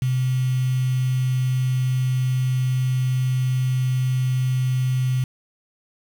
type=tone with quantisation; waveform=sine; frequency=128.4 Hz; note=C3; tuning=32 cents flat; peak=-18 dBFS; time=0.02-5.24 s; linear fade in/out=2 ms; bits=6; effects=none